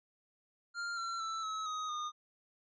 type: tone with pitch steps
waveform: square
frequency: 1396.9 / 1360.3 / 1324.6 / 1289.9 / 1256.1 / 1223.1 Hz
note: F6 / F6 / E6 / E6 / D#6 / D#6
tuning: 0 / -46 / +8 / -38 / +16 / -30 cents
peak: -37 dBFS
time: 0.74-2.12 s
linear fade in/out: 50 ms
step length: 230 ms
effects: resampled to 16000 Hz